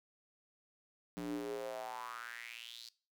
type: tone with high-pass filter sweep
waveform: square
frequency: 58.6 Hz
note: A#1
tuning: 10 cents sharp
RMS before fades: -44 dBFS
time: 1.17-2.89 s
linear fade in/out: 0 ms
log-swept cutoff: 220 to 4600 Hz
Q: 5.5
effects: noise-tail reverb RT60 0.4 s tail -21 dB re dry